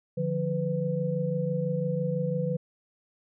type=tone cluster; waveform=sine; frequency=149.2 / 175.2 / 499.7 Hz; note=D3 / F3 / B4; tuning=+28 / +6 / +20 cents; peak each=-30 dBFS; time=0.17-2.57 s; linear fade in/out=10 ms; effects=none